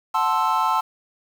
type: chord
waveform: triangle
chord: F# half-diminished seventh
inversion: none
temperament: equal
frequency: 740 / 880 / 1046.5 / 1318.5 Hz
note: F#5 / A5 / C6 / E6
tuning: 0 / 0 / 0 / 0 cents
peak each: -26 / -20 / -21 / -22 dBFS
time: 0.14-0.81 s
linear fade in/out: 10 ms
effects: 7-bit